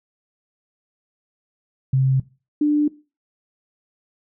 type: tone pair in turn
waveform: sine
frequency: 132.6 / 296.8 Hz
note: C3 / D4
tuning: +23 / +18 cents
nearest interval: octave + major second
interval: 1395 cents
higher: second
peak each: -14 dBFS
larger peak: neither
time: 1.93-2.2 / 2.61-2.88 s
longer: neither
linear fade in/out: 5 ms
effects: noise-tail reverb RT60 0.3 s tail -19 dB re dry